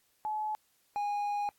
sine / triangle tone pair in turn, 856 / 821.7 Hz, A5 / G#5, -48 / -19 cents, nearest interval minor second, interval 71 cents, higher first, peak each -31 / -28 dBFS, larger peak second, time 0.25-0.55 / 0.96-1.49 s, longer second, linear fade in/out 0 ms, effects white hiss -71 dBFS RMS until 1.58 s + AAC 64 kbps

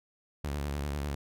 sawtooth tone with vibrato, 71.8 Hz, D2, 39 cents flat, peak -28 dBFS, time 0.44-1.15 s, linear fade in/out 5 ms, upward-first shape sine, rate 10 Hz, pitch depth 68 cents each way, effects none

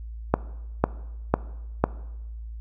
click train, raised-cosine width 1 ms, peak -3 dBFS, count 4, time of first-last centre 0.34-1.84 s, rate 2 Hz, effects noise-tail reverb RT60 1.0 s tail -19 dB re dry + added 56 Hz sine -34 dBFS peak until 2.6 s

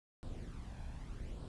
brown noise with flanger, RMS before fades -45 dBFS, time 0.23-1.48 s, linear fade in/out 0 ms, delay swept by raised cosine 0.23 to 1.23 ms, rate 0.83 Hz, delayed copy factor +0.55, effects resampled to 24000 Hz

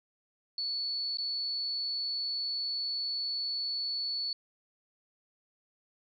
sine tone with dropouts, 4435 Hz, C#8, in tune, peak -31 dBFS, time 0.58-4.33 s, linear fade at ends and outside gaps 2 ms, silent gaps 1.172-1.184 s, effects none

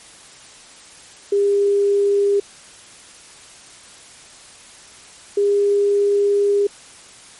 sine tone pair in turn, 402.8 / 405.1 Hz, G4 / G#4, +47 / -43 cents, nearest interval unison, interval 10 cents, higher second, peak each -13 dBFS, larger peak neither, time 1.32-2.4 / 5.37-6.67 s, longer second, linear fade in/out 5 ms, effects white hiss -43 dBFS RMS until 7.39 s + MP3 48 kbps

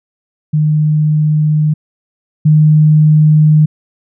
sine tone pair in turn, 152.6 / 153.31 Hz, D#3 / D#3, -33 / -25 cents, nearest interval unison, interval 8 cents, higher second, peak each -8 / -4 dBFS, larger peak second, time 0.53-1.74 / 2.45-3.66 s, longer neither, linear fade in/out 10 ms, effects none

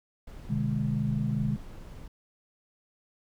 brown noise, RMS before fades -43 dBFS, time 0.27-2.08 s, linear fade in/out 5 ms
sine chord, G# diminished, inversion first, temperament just, 124.59 / 149.51 / 207.7 Hz, B2 / D3 / G#3, +16 / +31 / 0 cents, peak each -30 dBFS, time 0.49-1.57 s, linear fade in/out 20 ms
effects none

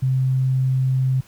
sine tone, 130.81 Hz, C3, in tune, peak -16 dBFS, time 0.02-1.21 s, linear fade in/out 10 ms, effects pink hiss -51 dBFS RMS until 1.27 s

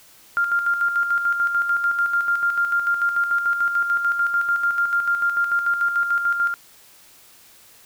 sine tone with tremolo, 1396.9 Hz, F6, in tune, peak -16 dBFS, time 0.37-6.54 s, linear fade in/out 0 ms, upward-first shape square, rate 6.8 Hz, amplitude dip 50%, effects white hiss -50 dBFS RMS until 7.85 s

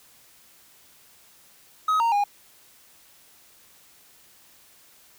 triangle tone with pitch steps, 1267 / 925 / 816 Hz, D#6 / A#5 / G#5, +31 / -14 / -31 cents, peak -17 dBFS, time 1.88-2.24 s, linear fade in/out 5 ms, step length 120 ms, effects white hiss -55 dBFS RMS until 5.18 s

